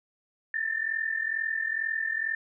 sine tone pair together, 1760 / 1802.2 Hz, A6 / A6, 0 / +41 cents, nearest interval unison, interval 41 cents, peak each -31 / -29 dBFS, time 0.54-2.35 s, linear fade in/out 2 ms, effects none

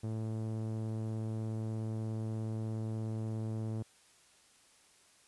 sawtooth tone with low-pass filter, 110.4 Hz, A2, 6 cents sharp, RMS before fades -37 dBFS, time 0.03-3.83 s, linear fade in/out 10 ms, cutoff 540 Hz, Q 0.58, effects white hiss -64 dBFS RMS until 5.27 s + resampled to 24000 Hz

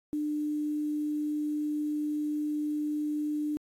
sine tone with quantisation, 299.4 Hz, D4, 33 cents sharp, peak -28 dBFS, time 0.13-3.57 s, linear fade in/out 0 ms, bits 9, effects AAC 48 kbps

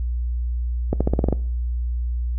accelerating click train, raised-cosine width 2 ms, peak -6 dBFS, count 8, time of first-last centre 0.93-1.326 s, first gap 76 ms, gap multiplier 0.9, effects noise-tail reverb RT60 0.5 s tail -21 dB re dry + added 60 Hz sine -21 dBFS peak until 2.38 s

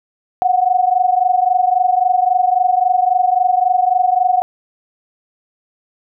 sine tone pair together, 722.3 / 746 Hz, F#5 / F#5, -42 / +14 cents, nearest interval minor second, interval 56 cents, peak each -14 dBFS, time 0.42-4.42 s, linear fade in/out 0 ms, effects none

